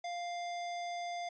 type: tone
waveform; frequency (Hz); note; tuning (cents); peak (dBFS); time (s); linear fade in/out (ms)
square; 698.5; F5; 0; -38; 0.04-1.29; 5
effects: resampled to 16000 Hz